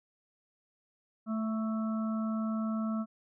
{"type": "harmonic tone with a mistuned harmonic", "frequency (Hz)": 220, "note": "A3", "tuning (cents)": 0, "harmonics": [1, 3, 5, 6], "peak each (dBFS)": [-30, -43, -46, -43], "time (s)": [1.26, 3.06], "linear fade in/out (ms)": 50, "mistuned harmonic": 5, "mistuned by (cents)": 19, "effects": []}